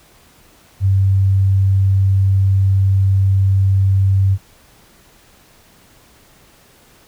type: tone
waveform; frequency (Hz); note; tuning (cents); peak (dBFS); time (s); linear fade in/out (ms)
sine; 96.8; G2; -21; -10; 0.8-4.38; 50
effects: pink hiss -49 dBFS RMS until 7.07 s